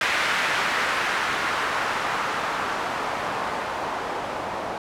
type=noise with low-pass filter sweep; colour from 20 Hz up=blue; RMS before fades=-26 dBFS; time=0.01-4.78 s; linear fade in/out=2 ms; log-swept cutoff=1800 to 760 Hz; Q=1.3; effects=none